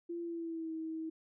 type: tone with pitch glide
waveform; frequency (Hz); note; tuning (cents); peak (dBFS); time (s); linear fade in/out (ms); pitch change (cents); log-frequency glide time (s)
sine; 341.7 to 320.7; F4 to E4; -38 to -48; -37; 0.09-1.1; 10; -110; 0.21-0.73
effects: none